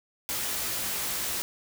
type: noise with comb filter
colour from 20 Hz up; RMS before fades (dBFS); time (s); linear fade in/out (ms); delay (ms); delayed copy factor
white; -31; 0.29-1.42; 0; 17; +0.65
effects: none